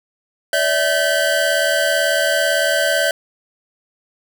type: tone cluster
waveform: square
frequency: 575 / 653 / 1538 / 3075 Hz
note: D5 / E5 / G6 / G7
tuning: -37 / -17 / -33 / -34 cents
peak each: -21 / -20 / -20 / -27 dBFS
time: 0.53-3.11 s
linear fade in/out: 2 ms
effects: none